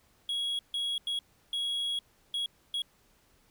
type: tone bursts at uneven times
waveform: triangle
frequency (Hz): 3322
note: G#7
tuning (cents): 0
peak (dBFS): -28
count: 6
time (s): 0.29-0.59 / 0.74-0.98 / 1.07-1.19 / 1.53-1.99 / 2.34-2.46 / 2.74-2.82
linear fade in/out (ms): 2
effects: pink hiss -66 dBFS RMS until 3.5 s